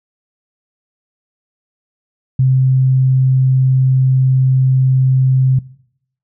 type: tone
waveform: sine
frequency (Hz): 130.81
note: C3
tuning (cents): 0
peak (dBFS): -8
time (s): 2.39-5.59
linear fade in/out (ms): 5
effects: noise-tail reverb RT60 0.7 s tail -21 dB re dry